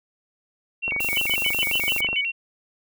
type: tone with vibrato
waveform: sine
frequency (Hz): 2478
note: D#7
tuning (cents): -8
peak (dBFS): -23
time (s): 0.82-2.32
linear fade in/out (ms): 20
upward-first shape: square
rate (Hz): 5.6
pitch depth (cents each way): 170
type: click train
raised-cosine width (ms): 1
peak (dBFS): -19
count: 31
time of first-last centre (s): 0.88-2.13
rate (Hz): 24
type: noise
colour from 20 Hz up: violet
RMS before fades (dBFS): -30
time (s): 1-2.01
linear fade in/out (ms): 5
type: tone bursts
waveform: sine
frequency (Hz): 2995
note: F#7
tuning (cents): +20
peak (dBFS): -21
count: 8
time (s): 1.16-2.211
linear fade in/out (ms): 5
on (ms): 50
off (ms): 93
effects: none